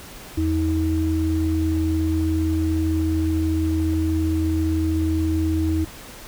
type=tone pair together; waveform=sine; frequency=83.15 / 318.5 Hz; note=E2 / D#4; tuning=+16 / +41 cents; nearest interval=octave + major seventh; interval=2325 cents; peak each=-21 dBFS; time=0.37-5.85 s; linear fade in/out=10 ms; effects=pink hiss -40 dBFS RMS until 6.27 s